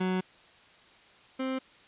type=tone pair in turn; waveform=30% pulse; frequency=185.3 / 262.1 Hz; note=F#3 / C4; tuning=+3 / +3 cents; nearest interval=tritone; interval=600 cents; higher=second; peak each=-24 / -27 dBFS; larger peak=first; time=0-0.21 / 1.39-1.59 s; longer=first; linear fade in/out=10 ms; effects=white hiss -57 dBFS RMS until 1.87 s + resampled to 8000 Hz